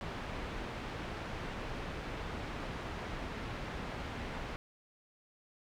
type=low-pass noise; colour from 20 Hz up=pink; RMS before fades=-41 dBFS; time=0.01-4.56 s; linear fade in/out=0 ms; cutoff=2700 Hz; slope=12 dB/octave; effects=none